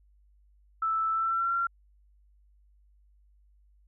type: tone with pitch glide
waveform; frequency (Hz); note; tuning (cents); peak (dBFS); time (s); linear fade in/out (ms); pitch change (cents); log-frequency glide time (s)
sine; 1318.5 to 1372.9; E6 to F6; 0 to -30; -25; 0.82-1.67; 5; +70; 1.11-1.55
effects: added 50 Hz sine -59 dBFS peak until 3.87 s